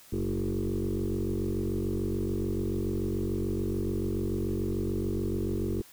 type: tone with frequency modulation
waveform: sine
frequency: 216.5 Hz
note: A3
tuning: 28 cents flat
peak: -26 dBFS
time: 0.12-5.82 s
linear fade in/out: 10 ms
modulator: 46.9 Hz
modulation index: 4.1
effects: tanh soft clip ceiling -23 dBFS + white hiss -54 dBFS RMS until 5.92 s